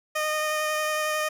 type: tone with vibrato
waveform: 15% pulse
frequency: 614 Hz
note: D#5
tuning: 23 cents flat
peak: -18 dBFS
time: 0.15-1.29 s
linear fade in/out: 10 ms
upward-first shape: sine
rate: 11 Hz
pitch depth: 10 cents each way
effects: none